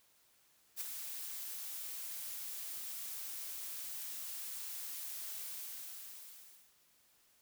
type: noise with ADSR envelope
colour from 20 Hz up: blue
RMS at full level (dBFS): -38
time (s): 0.76-6.74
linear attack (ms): 48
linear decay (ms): 13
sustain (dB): -6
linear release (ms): 1300
effects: white hiss -70 dBFS RMS until 7.41 s